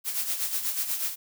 blue noise with tremolo, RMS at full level -27 dBFS, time 0.04-1.16 s, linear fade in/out 50 ms, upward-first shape sine, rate 8.2 Hz, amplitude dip 60%, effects none

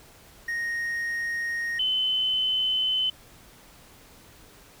triangle / sine tone pair in turn, 1864.7 / 3041 Hz, A#6 / F#7, 0 / +47 cents, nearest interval minor sixth, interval 847 cents, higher second, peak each -25 / -22 dBFS, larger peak second, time 0.48-1.79 / 1.79-3.1 s, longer neither, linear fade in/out 5 ms, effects pink hiss -52 dBFS RMS until 4.8 s

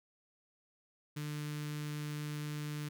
sawtooth tone with notch filter, 149.3 Hz, D3, 29 cents sharp, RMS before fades -40 dBFS, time 1.16-2.89 s, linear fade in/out 10 ms, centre 680 Hz, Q 0.61, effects none

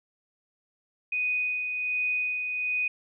sine tone with tremolo, 2489 Hz, D#7, in tune, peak -24 dBFS, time 1.12-2.88 s, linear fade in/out 5 ms, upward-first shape sine, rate 1.3 Hz, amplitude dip 40%, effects none

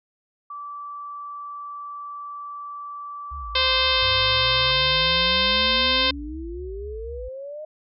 sine tone, 1160 Hz, D6, 22 cents flat, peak -32 dBFS, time 0.5-4.71 s, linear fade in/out 5 ms
sine tone with vibrato, 61.9 Hz, B1, 5 cents sharp, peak -33 dBFS, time 3.31-7.29 s, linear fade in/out 10 ms, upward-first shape sine, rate 4 Hz, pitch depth 250 cents each way
harmonic tone, 520 Hz, C5, 11 cents flat, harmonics 1 / 2 / 3 / 4 / 5 / 6 / 7 / 8 / 9 / 10, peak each -28 / -27 / -30 / -29 / -27 / -25 / -23 / -28 / -30 / -33 dBFS, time 3.55-6.11 s, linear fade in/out 5 ms
sine exponential sweep, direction up, 94.1 to 622.3 Hz, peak -32 dBFS, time 4.02-7.65 s, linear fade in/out 5 ms
effects none

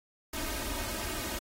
pink noise with comb filter, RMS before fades -36 dBFS, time 0.33-1.39 s, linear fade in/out 5 ms, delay 3.2 ms, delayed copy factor +0.9, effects AAC 48 kbps

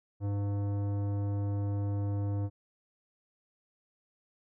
sine tone with tanh clipping, 101 Hz, G#2, 48 cents flat, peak -31 dBFS, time 0.2-2.5 s, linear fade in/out 50 ms, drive 15 dB, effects none

